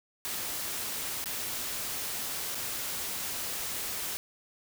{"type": "noise with dropouts", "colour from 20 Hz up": "white", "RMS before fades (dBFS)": -35, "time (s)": [0.25, 4.17], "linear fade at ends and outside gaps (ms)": 0, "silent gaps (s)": [[1.241, 1.258], [2.547, 2.553]], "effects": []}